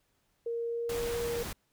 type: tone with pitch glide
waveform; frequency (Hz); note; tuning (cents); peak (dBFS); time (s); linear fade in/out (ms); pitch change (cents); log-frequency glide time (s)
sine; 466.2 to 471.3; A#4 to A#4; 0 to +19; -31; 0.46-1.43; 5; +19; 0.66-1.02
type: noise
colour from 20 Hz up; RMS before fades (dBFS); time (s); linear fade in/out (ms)
pink; -39; 0.89-1.53; 5
effects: pink hiss -74 dBFS RMS until 1.72 s